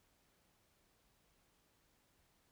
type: silence
effects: pink hiss -75 dBFS RMS until 2.51 s